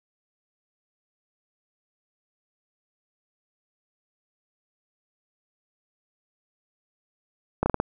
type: slowing click train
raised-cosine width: 1 ms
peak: -8 dBFS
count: 5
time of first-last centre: 7.63-7.801 s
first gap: 30 ms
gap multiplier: 1.24
effects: none